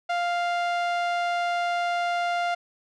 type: tone with low-pass filter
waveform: sawtooth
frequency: 698.5 Hz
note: F5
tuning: in tune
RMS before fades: -26 dBFS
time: 0.09-2.55 s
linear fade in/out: 10 ms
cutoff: 3600 Hz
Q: 0.54
effects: none